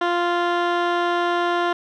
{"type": "tone with low-pass filter", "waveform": "15% pulse", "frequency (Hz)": 348.3, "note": "F4", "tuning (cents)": -5, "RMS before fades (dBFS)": -21, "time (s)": [0.01, 1.73], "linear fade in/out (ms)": 5, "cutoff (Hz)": 2600, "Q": 1.1, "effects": []}